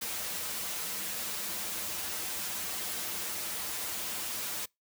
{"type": "noise with comb filter", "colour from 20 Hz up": "white", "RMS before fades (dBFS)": -36, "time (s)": [0.01, 4.66], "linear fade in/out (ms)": 10, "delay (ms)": 7.4, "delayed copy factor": -0.75, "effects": ["noise-tail reverb RT60 0.2 s tail -26 dB re dry", "high-pass 80 Hz 12 dB/octave"]}